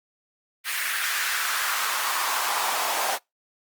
pink noise with high-pass filter sweep, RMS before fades -26 dBFS, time 0.64-3.19 s, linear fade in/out 50 ms, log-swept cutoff 1900 to 720 Hz, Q 2.2, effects noise-tail reverb RT60 0.2 s tail -26 dB re dry + Opus 32 kbps

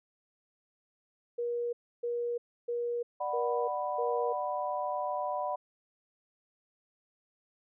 sine tone bursts, 477.1 Hz, A#4, 40 cents sharp, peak -30 dBFS, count 5, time 1.38-4.33 s, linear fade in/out 10 ms, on 350 ms, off 300 ms
sine chord, B minor, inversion first, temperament just, 592.7 / 740.8 / 987.8 Hz, D5 / F#5 / B5, +16 / +2 / 0 cents, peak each -35 dBFS, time 3.2-5.56 s, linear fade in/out 10 ms
effects none

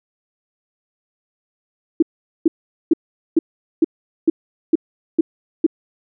sine tone bursts, 324.8 Hz, E4, 26 cents flat, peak -8 dBFS, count 9, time 2-5.665 s, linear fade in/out 5 ms, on 25 ms, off 430 ms, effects none

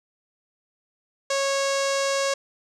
sawtooth tone with low-pass filter, 550 Hz, C#5, 14 cents flat, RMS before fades -24 dBFS, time 1.3-2.34 s, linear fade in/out 5 ms, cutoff 6700 Hz, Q 2.4, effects none

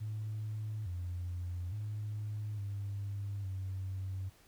sine tone with pitch steps, 107.5 / 88.6 / 105.7 / 100.5 / 95 Hz, A2 / F2 / G#2 / G2 / F#2, -40 / +25 / +31 / +44 / +46 cents, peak -35 dBFS, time 0-4.3 s, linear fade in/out 20 ms, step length 860 ms, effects tanh soft clip ceiling -32 dBFS + pink hiss -64 dBFS RMS until 4.47 s

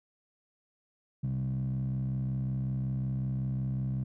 15% pulse tone with band-pass filter, 65.41 Hz, C2, in tune, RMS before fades -32 dBFS, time 1.23-4.04 s, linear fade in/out 10 ms, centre 150 Hz, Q 9.8, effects none

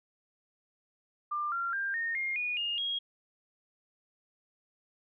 sine tone with pitch steps, 1193 / 1378.3 / 1592.5 / 1839.9 / 2126 / 2456 / 2837 / 3278 Hz, D6 / F6 / G6 / A#6 / C7 / D#7 / F7 / G#7, +27 / -23 / +27 / -23 / +27 / -23 / +27 / -23 cents, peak -30 dBFS, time 1.31-2.99 s, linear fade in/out 10 ms, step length 210 ms, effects none

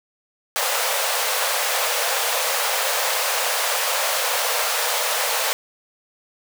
pink high-pass noise, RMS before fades -22 dBFS, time 0.56-5.53 s, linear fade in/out 0 ms, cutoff 470 Hz, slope 96 dB/octave, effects none

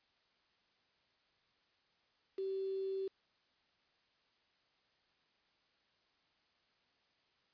sine tone with quantisation, 385.5 Hz, G4, 29 cents flat, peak -36 dBFS, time 2.38-3.08 s, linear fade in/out 5 ms, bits 9, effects white hiss -75 dBFS RMS until 7.53 s + resampled to 11025 Hz

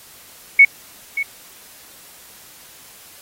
sine tone with echo, 2217 Hz, C#7, in tune, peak -4 dBFS, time 0.59-0.65 s, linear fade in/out 5 ms, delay 580 ms, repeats 1, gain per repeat -14 dB, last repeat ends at 1.23 s, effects white hiss -44 dBFS RMS until 3.21 s + AAC 48 kbps

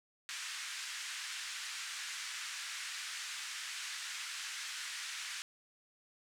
pink band-pass noise, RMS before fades -43 dBFS, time 0.29-5.42 s, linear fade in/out 0 ms, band 1500 to 8500 Hz, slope 24 dB/octave, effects none

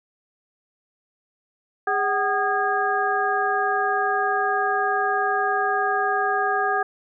harmonic tone with a mistuned harmonic, 408.8 Hz, G#4, 27 cents flat, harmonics 1 / 2 / 3 / 4, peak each -27 / -23 / -26 / -25 dBFS, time 1.87-6.83 s, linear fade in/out 5 ms, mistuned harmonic 2, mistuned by -130 cents, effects none

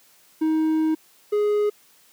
triangle tone pair in turn, 315.4 / 416.7 Hz, D#4 / G#4, +24 / +6 cents, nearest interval perfect fourth, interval 482 cents, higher second, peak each -16 dBFS, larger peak neither, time 0.41-0.95 / 1.32-1.7 s, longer first, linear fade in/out 10 ms, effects white hiss -56 dBFS RMS until 2.12 s + high-pass 150 Hz 12 dB/octave

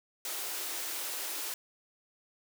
white high-pass noise, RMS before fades -37 dBFS, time 0.25-1.54 s, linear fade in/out 2 ms, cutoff 290 Hz, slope 96 dB/octave, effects none

